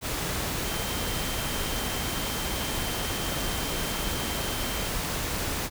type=tone in noise; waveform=sine; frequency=3136 Hz; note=G7; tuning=in tune; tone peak=-39 dBFS; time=0.63-4.91 s; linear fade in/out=50 ms; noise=pink; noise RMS=-30 dBFS; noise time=0.01-5.7 s; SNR=-12 dB; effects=none